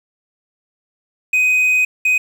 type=tone bursts at uneven times; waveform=triangle; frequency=2506 Hz; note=D#7; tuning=12 cents sharp; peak=-10 dBFS; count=2; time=1.33-1.85 / 2.05-2.18 s; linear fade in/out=5 ms; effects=7-bit